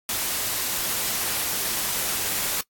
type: noise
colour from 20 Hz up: white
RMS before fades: -26 dBFS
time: 0.09-2.61 s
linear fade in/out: 2 ms
effects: noise-tail reverb RT60 0.1 s tail -21 dB re dry + AAC 64 kbps